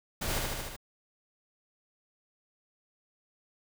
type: noise with echo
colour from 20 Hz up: pink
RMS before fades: -33 dBFS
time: 0.21-0.39 s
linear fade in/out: 10 ms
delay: 75 ms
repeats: 5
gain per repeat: -2 dB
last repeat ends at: 0.765 s
effects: none